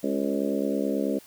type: harmonic tone with a mistuned harmonic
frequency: 69.3 Hz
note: C#2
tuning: in tune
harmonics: 3 / 4 / 5 / 6 / 7 / 8 / 9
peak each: -30 / -28 / -33 / -34 / -33 / -32 / -37 dBFS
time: 0.03-1.19 s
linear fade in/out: 10 ms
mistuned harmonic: 6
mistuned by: -21 cents
effects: white hiss -52 dBFS RMS until 1.26 s